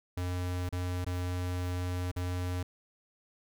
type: tone with dropouts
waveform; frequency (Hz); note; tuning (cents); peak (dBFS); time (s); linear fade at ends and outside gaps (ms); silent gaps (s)
square; 89.8; F2; +49; -32; 0.17-2.63; 5; 0.691-0.725 / 1.046-1.064 / 2.115-2.162
effects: none